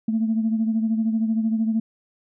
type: beating tone pair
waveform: sine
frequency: 221.2 / 234.2 Hz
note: A3 / A#3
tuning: +9 / +8 cents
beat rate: 13 Hz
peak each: -19 / -27 dBFS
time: 0.08-1.8 s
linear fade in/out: 5 ms
effects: tanh soft clip ceiling -13 dBFS